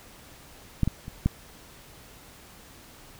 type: clicks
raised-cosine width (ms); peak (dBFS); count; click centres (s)
5; -9 / -12 / -24 / -9; 4; 0.833 / 0.876 / 1.081 / 1.26
effects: pink hiss -50 dBFS RMS until 3.19 s